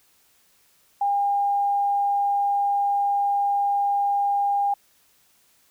sine tone, 806 Hz, G5, 48 cents sharp, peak -19 dBFS, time 1.01-4.74 s, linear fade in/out 5 ms, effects white hiss -61 dBFS RMS until 5.7 s

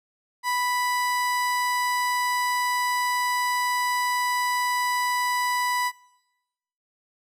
30% pulse tone, 987.8 Hz, B5, in tune, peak -20 dBFS, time 0.43-5.92 s, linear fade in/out 50 ms, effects noise-tail reverb RT60 1.0 s tail -23 dB re dry + resampled to 32000 Hz

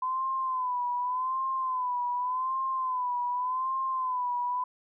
sine tone with vibrato, 1016 Hz, B5, 49 cents sharp, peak -27 dBFS, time 0.02-4.64 s, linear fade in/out 5 ms, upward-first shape sine, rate 0.86 Hz, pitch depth 72 cents each way, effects none

